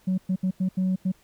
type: tone bursts at uneven times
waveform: sine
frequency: 186.3 Hz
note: F#3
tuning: 12 cents sharp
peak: -19 dBFS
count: 6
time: 0.07-0.18 / 0.29-0.36 / 0.43-0.51 / 0.6-0.69 / 0.77-0.96 / 1.05-1.12 s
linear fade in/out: 10 ms
effects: tanh soft clip ceiling -19 dBFS + pink hiss -60 dBFS RMS until 1.23 s